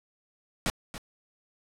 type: noise with echo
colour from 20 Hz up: pink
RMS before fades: -27 dBFS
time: 0.66-0.7 s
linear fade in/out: 0 ms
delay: 280 ms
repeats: 1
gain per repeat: -12 dB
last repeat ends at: 0.98 s
effects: low-pass 10000 Hz 12 dB/octave